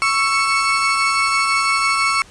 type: tone cluster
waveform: 35% pulse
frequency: 1109 / 1328 / 2212 Hz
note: C#6 / E6 / C#7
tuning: 0 / +12 / -4 cents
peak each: -18 dBFS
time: 0.02-2.22 s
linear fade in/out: 0 ms
effects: pink hiss -45 dBFS RMS until 2.3 s + resampled to 22050 Hz